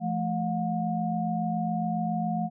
sine tone cluster, 170.7 / 217.9 / 719 Hz, F3 / A3 / F#5, -39 / -17 / -50 cents, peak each -30 dBFS, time 0-2.5 s, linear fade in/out 50 ms, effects none

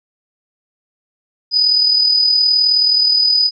sine tone with amplitude modulation, 4978 Hz, D#8, in tune, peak -8 dBFS, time 1.51-3.51 s, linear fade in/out 50 ms, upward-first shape sine, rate 39.1 Hz, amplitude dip 45%, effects none

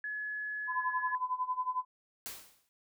sine tone, 1700 Hz, G#6, 40 cents sharp, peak -35 dBFS, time 0.04-1.15 s, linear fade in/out 2 ms
sine tone with tremolo, 1011 Hz, B5, 40 cents sharp, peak -28 dBFS, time 0.67-1.85 s, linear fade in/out 50 ms, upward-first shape sine, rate 11 Hz, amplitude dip 85%
white noise with exponential decay, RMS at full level -39 dBFS, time 2.26-2.69 s, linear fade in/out 0 ms, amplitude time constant 92 ms
effects none

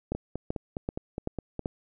two click trains, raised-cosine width 2 ms, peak -16 / -19 dBFS, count 5 / 8, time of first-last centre 0.12-1.658 / 0.15-1.593 s, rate 2.6 / 4.85 Hz, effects none

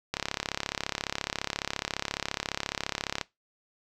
click train, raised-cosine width 0.2 ms, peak -11 dBFS, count 107, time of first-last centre 0.14-3.212 s, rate 34.5 Hz, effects noise-tail reverb RT60 0.2 s tail -20 dB re dry

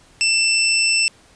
20% pulse tone, 2671 Hz, E7, 22 cents sharp, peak -10 dBFS, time 0.21-1.08 s, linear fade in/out 0 ms, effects pink hiss -51 dBFS RMS until 1.35 s + resampled to 22050 Hz

